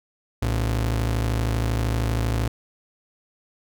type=ring-modulated tone; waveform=45% pulse; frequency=87.31 Hz; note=F2; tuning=in tune; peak=-18 dBFS; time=0.42-2.48 s; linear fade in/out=5 ms; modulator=26.4 Hz; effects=none